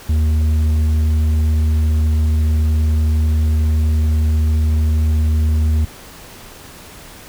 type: tone with tanh clipping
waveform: sine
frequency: 77.78 Hz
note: D#2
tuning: in tune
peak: -13 dBFS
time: 0.09-5.85 s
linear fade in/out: 5 ms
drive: 6 dB
effects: pink hiss -38 dBFS RMS until 7.28 s